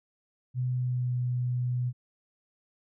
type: tone with pitch glide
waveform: sine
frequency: 126 to 123.98 Hz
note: B2 to B2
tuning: +35 to +7 cents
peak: -26 dBFS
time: 0.54-1.93 s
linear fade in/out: 50 ms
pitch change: -28 cents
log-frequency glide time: 0.7-1.15 s
effects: none